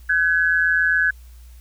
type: tone pair together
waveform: sine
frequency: 1514.6 / 1682 Hz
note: F#6 / G#6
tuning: +40 / +22 cents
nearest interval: major second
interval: 182 cents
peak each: -18 / -18 dBFS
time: 0.09-1.11 s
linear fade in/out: 10 ms
effects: added 60 Hz sine -40 dBFS peak until 1.6 s + white hiss -56 dBFS RMS until 1.6 s